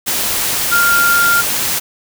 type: tone in noise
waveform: sine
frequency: 1396.9 Hz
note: F6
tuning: in tune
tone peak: -10 dBFS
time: 0.71-1.42 s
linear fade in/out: 20 ms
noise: white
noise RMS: -17 dBFS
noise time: 0.06-1.8 s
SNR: +4 dB
effects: none